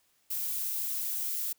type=noise; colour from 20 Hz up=violet; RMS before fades=-33 dBFS; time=0.3-1.53 s; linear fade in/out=10 ms; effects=white hiss -70 dBFS RMS until 1.58 s

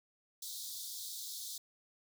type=high-pass noise; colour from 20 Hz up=pink; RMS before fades=-44 dBFS; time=0.42-1.58 s; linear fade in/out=5 ms; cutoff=3500 Hz; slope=96 dB/octave; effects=none

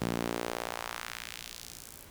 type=tone with high-pass filter sweep; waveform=sawtooth; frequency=58.27 Hz; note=A#1; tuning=in tune; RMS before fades=-38 dBFS; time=0.01-2.05 s; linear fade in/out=10 ms; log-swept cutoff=160 to 11000 Hz; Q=1.1; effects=pink hiss -53 dBFS RMS until 2.1 s

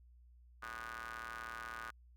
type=ring-modulated tone; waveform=sawtooth; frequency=115.8 Hz; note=A#2; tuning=11 cents flat; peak=-37 dBFS; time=0.62-1.91 s; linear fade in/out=10 ms; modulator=1350 Hz; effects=added 60 Hz sine -59 dBFS peak until 2.16 s

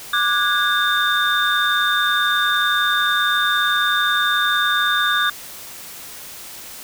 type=tone cluster; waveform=sine; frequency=1178 / 1460 / 1649 / 3618 Hz; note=D6 / F#6 / G#6 / A7; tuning=+5 / -24 / -13 / +48 cents; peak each=-21 dBFS; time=0.13-5.3 s; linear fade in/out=5 ms; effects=white hiss -36 dBFS RMS until 6.83 s

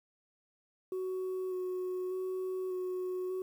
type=tone with vibrato; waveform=sine; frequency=370 Hz; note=F#4; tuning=in tune; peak=-31 dBFS; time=0.92-3.42 s; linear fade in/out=2 ms; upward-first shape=square; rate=0.84 Hz; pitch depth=13 cents each way; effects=tanh soft clip ceiling -32 dBFS + 10-bit

